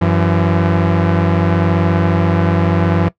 sawtooth tone pair together, 94.64 / 168.5 Hz, F#2 / E3, +40 / +38 cents, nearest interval minor seventh, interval 998 cents, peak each -10 dBFS, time 0.01-3.09 s, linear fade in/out 10 ms, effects noise-tail reverb RT60 0.1 s tail -19 dB re dry + low-pass 2000 Hz 12 dB/octave

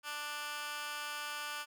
15% pulse tone with high-pass filter, 294.9 Hz, D4, 7 cents sharp, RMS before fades -41 dBFS, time 0.03-1.66 s, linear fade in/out 50 ms, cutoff 1600 Hz, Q 1.8, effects none

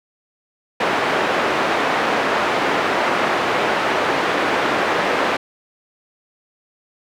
pink band-pass noise, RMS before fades -19 dBFS, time 0.8-5.37 s, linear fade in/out 5 ms, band 390 to 2100 Hz, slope 12 dB/octave, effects none

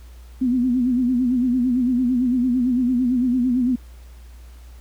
sine tone with vibrato, 249.4 Hz, B3, 17 cents sharp, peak -16 dBFS, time 0.41-3.76 s, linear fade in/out 10 ms, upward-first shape sine, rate 8.9 Hz, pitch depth 83 cents each way, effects added 60 Hz sine -39 dBFS peak until 4.8 s + pink hiss -54 dBFS RMS until 4.8 s

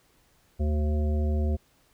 harmonic tone with a mistuned harmonic, 75.4 Hz, D2, 46 cents sharp, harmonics 1 / 3 / 5 / 7 / 9, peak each -23 / -33 / -37 / -40 / -42 dBFS, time 0.59-1.57 s, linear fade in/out 20 ms, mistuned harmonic 3, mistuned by -31 cents, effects pink hiss -64 dBFS RMS until 1.93 s

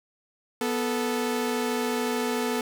sawtooth tone pair together, 245.9 / 438.1 Hz, B3 / A4, -7 / -7 cents, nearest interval minor seventh, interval 1000 cents, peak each -24 dBFS, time 0.61-2.61 s, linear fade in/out 2 ms, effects none

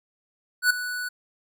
square tone with ADSR envelope, 1480 Hz, F#6, in tune, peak -15 dBFS, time 0.62-1.09 s, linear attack 83 ms, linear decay 5 ms, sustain -14 dB, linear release 11 ms, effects none

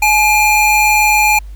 square tone pair together, 848 / 2397 Hz, G#5 / D7, +36 / +35 cents, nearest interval octave + tritone, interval 1799 cents, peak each -12 dBFS, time 0.02-1.39 s, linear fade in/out 5 ms, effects added 50 Hz sine -27 dBFS peak until 1.55 s + pink hiss -51 dBFS RMS until 1.55 s

